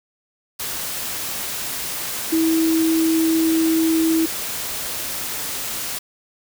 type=tone in noise; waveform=sine; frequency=323.9 Hz; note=E4; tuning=30 cents flat; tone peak=-15 dBFS; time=2.32-4.26 s; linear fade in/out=10 ms; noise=white; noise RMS=-27 dBFS; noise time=0.59-5.99 s; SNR=+9 dB; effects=none